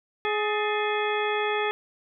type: harmonic tone with a mistuned harmonic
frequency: 420 Hz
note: G#4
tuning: 19 cents sharp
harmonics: 1 / 2 / 3 / 4 / 5 / 6 / 8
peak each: -27 / -30 / -32 / -33 / -34 / -35 / -36 dBFS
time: 0.25-1.71 s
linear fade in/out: 0 ms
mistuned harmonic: 4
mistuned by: +87 cents
effects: none